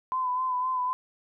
sine tone with vibrato, 1014 Hz, B5, 45 cents sharp, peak -25 dBFS, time 0.12-0.93 s, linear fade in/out 0 ms, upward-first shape sine, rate 3.9 Hz, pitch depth 34 cents each way, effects none

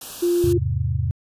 white band-stop noise, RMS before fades -35 dBFS, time 0.01-0.53 s, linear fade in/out 5 ms, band 1700 to 2500 Hz, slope 96 dB/octave
sine tone, 348.4 Hz, F4, 4 cents flat, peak -16 dBFS, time 0.22-0.58 s, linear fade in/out 10 ms
sine chord, E augmented, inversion none, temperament equal, 82.41 / 103.83 / 130.81 Hz, E2 / G#2 / B#2, 0 / 0 / 0 cents, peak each -24 dBFS, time 0.44-1.11 s, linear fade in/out 0 ms
effects resampled to 32000 Hz

